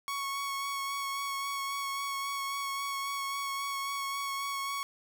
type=tone with vibrato; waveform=sawtooth; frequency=1108.7 Hz; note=C#6; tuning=in tune; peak=-29 dBFS; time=0.08-4.83 s; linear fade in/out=0 ms; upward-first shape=sine; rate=3.7 Hz; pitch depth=15 cents each way; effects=none